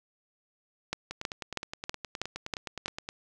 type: two click trains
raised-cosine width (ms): 0.2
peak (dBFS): -13 / -19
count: 7 / 20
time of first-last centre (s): 0.93-2.859 / 1.11-3.089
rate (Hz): 3.11 / 9.6
effects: none